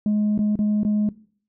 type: tone with dropouts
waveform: sine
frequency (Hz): 210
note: G#3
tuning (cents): +19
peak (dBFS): -15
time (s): 0.06-1.09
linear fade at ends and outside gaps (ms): 2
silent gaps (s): 0.378-0.39 / 0.556-0.59 / 0.833-0.849
effects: noise-tail reverb RT60 0.5 s tail -21 dB re dry + tanh soft clip ceiling -16 dBFS